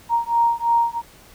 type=beating tone pair; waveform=sine; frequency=932.3 / 935.3 Hz; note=A#5 / A#5; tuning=0 / +6 cents; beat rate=3 Hz; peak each=-19 dBFS; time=0.09-1.02 s; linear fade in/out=50 ms; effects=pink hiss -48 dBFS RMS until 1.34 s